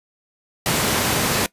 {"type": "high-pass noise", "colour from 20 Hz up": "pink", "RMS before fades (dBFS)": -20, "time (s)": [0.66, 1.46], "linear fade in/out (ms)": 0, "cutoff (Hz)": 110, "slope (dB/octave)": 12, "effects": ["noise-tail reverb RT60 0.1 s tail -20 dB re dry", "resampled to 32000 Hz"]}